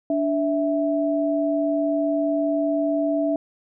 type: tone pair together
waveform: sine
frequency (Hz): 291.7 / 656.4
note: D4 / E5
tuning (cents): -12 / -8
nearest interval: octave + major second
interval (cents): 1404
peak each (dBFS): -22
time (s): 0.1-3.36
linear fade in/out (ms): 2
effects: none